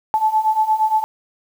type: beating tone pair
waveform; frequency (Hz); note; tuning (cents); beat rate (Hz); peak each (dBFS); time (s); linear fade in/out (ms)
sine; 864 / 872.6; A5 / A5; -32 / -15; 8.6; -19 / -16; 0.14-1.04; 0
effects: 7-bit